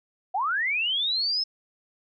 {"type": "linear sweep", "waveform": "sine", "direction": "up", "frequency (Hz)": [698.5, 5274], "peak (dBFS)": -23, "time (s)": [0.34, 1.44], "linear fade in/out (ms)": 10, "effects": []}